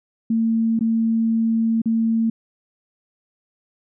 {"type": "tone with dropouts", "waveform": "sine", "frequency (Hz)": 226, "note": "A3", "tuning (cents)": 47, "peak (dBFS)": -16, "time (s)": [0.3, 2.3], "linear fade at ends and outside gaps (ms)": 5, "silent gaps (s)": [[0.792, 0.808], [1.818, 1.857]], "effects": []}